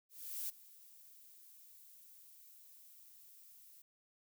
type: noise with ADSR envelope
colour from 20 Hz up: violet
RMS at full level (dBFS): -40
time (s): 0.09-3.82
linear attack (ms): 400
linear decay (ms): 14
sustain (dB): -20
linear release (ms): 3
effects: none